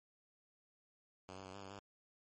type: tone with pitch steps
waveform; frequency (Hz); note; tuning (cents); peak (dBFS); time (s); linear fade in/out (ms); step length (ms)
5% pulse; 93.5 / 96.1 / 93.6 / 99.8 / 96 / 100.1; F#2 / G2 / F#2 / G2 / G2 / G2; +19 / -34 / +20 / +32 / -36 / +37; -38; 1.29-1.788; 0; 83
effects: MP3 32 kbps